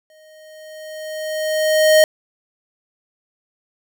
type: tone with exponential growth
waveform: square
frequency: 622.3 Hz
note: D#5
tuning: in tune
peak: -8 dBFS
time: 0.1-2.04 s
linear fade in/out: 1 ms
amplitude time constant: 420 ms
effects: none